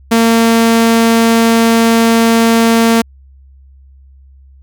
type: tone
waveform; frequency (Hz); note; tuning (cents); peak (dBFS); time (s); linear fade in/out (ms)
sawtooth; 228.6; A#3; -34; -3; 0.11-3.02; 10
effects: added 67 Hz sine -38 dBFS peak until 4.62 s